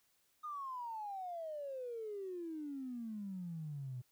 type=exponential sweep; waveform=triangle; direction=down; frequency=1244.5 to 121.4 Hz; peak=-37 dBFS; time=0.43-4.02 s; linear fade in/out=20 ms; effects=tanh soft clip ceiling -39 dBFS + white hiss -75 dBFS RMS until 4.11 s